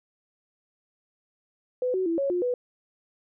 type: tone with pitch steps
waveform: sine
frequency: 502 / 374.1 / 333 / 553 / 355.7 / 493.3 Hz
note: B4 / F#4 / E4 / C#5 / F4 / B4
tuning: +28 / +19 / +18 / -4 / +32 / -2 cents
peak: -23 dBFS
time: 1.82-2.54 s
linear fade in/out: 2 ms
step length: 120 ms
effects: none